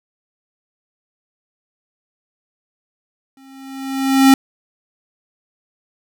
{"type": "tone with exponential growth", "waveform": "square", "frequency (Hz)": 268.7, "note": "C4", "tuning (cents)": 46, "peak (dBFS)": -5, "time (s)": [3.37, 4.34], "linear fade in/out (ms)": 2, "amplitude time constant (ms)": 210, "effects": []}